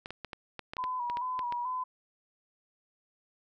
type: clicks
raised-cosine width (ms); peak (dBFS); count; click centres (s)
0.3; -23; 12; 0.059 / 0.106 / 0.247 / 0.332 / 0.593 / 0.735 / 0.768 / 0.84 / 1.099 / 1.171 / 1.392 / 1.524
type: tone with vibrato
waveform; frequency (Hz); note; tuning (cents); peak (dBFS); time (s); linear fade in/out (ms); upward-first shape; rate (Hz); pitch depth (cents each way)
sine; 987.8; B5; 0; -31; 0.78-1.84; 10; square; 2.3; 43
effects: none